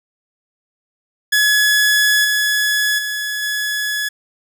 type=tone with level steps; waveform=sawtooth; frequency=1696 Hz; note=G#6; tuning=36 cents sharp; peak=-8 / -11 / -17 / -15 dBFS; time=1.32-4.09 s; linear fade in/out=10 ms; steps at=2.24 / 2.98 / 3.42 s; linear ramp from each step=10 ms; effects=none